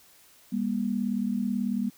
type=tone pair together; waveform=sine; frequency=201.5 / 239.8 Hz; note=G3 / A#3; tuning=+48 / +49 cents; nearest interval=minor third; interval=301 cents; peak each=-28 dBFS; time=0.52-1.9 s; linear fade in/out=10 ms; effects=white hiss -57 dBFS RMS until 1.97 s